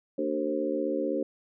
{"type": "harmonic tone with a mistuned harmonic", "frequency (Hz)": 75.6, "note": "D#2", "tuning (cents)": -49, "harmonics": [3, 4, 5, 6, 7], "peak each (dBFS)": [-37, -31, -33, -35, -31], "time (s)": [0.18, 1.23], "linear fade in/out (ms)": 5, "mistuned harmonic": 4, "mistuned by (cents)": -44, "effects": []}